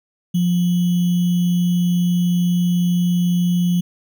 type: tone with sample-and-hold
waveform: sine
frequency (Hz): 176.1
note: F3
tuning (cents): +15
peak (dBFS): -14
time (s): 0.34-3.81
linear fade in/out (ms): 10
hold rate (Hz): 3150
effects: none